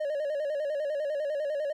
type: tone with vibrato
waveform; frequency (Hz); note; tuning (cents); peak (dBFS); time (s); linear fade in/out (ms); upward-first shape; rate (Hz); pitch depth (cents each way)
triangle; 587.3; D5; 0; -26; 0-1.73; 10; square; 10; 79
effects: none